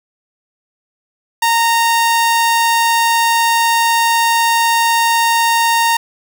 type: tone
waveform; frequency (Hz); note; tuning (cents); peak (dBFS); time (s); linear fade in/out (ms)
sawtooth; 924; A#5; -16; -7; 1.42-5.97; 5
effects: none